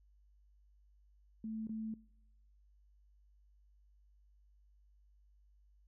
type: tone with dropouts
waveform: sine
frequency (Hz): 220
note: A3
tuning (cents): 0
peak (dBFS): -39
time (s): 1.44-1.94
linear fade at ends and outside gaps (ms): 2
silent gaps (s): 1.671-1.693
effects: noise-tail reverb RT60 0.8 s tail -23 dB re dry + added 50 Hz sine -64 dBFS peak until 5.87 s